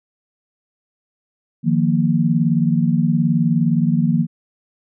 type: chord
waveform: sine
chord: Eb suspended second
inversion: none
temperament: equal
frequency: 155.56 / 174.61 / 233.1 Hz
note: Eb3 / F3 / Bb3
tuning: 0 / 0 / 0 cents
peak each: -18 dBFS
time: 1.63-4.27 s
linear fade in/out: 50 ms
effects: none